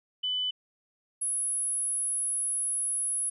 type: tone pair in turn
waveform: sine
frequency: 3000 / 10691 Hz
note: F#7 / E9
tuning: +23 / +23 cents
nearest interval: octave + minor seventh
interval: 2200 cents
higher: second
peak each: -27 dBFS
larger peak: neither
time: 0.23-0.51 / 1.21-3.3 s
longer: second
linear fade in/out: 10 ms
effects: none